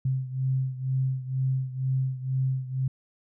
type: beating tone pair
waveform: sine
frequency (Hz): 130.81 / 132.91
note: C3 / C3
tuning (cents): 0 / +28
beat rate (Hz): 2.1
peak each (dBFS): -26 / -30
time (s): 0.05-2.88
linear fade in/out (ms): 5
effects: none